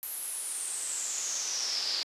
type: noise with band-pass filter sweep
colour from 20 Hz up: brown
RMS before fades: -34 dBFS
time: 0.03-2.03 s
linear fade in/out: 0 ms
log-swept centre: 12000 to 4600 Hz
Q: 8.2
effects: high-pass 400 Hz 12 dB/octave + resampled to 32000 Hz